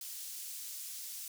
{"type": "high-pass noise", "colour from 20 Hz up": "pink", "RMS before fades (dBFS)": -44, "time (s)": [0.01, 1.28], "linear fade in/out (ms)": 2, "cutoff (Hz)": 6100, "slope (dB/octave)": 12, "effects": []}